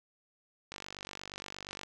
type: click train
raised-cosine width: 0.2 ms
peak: -24 dBFS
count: 55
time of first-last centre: 0.72-1.833 s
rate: 48.5 Hz
effects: none